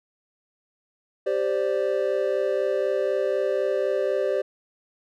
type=chord; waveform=triangle; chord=G suspended fourth; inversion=none; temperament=equal; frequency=392 / 523.3 / 587.3 Hz; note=G4 / C5 / D5; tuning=0 / 0 / 0 cents; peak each=-24 dBFS; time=1.26-4.42 s; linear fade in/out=10 ms; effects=none